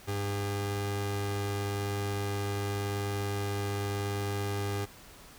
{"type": "tone pair together", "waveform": "sawtooth", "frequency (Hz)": [100.9, 201.8], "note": ["G#2", "G#3"], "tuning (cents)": [-49, -49], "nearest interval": "octave", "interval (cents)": 1200, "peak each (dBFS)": [-27, -30], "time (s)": [0.07, 4.86], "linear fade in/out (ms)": 20, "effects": ["pink hiss -52 dBFS RMS until 5.38 s"]}